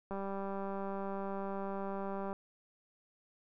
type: click train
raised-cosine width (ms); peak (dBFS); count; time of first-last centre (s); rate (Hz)
1; -27; 436; 0.11-2.329; 196
effects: none